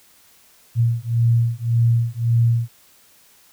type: beating tone pair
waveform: sine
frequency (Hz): 116 / 117.8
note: A#2 / A#2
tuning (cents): -8 / +19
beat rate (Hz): 1.8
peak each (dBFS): -18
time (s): 0.75-2.69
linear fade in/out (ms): 50
effects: white hiss -53 dBFS RMS until 3.52 s